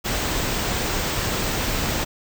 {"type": "band-stop noise", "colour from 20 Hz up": "pink", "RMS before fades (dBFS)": -24, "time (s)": [0.04, 2.05], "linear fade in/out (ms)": 20, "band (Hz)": [8900, 13000], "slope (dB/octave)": 96, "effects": []}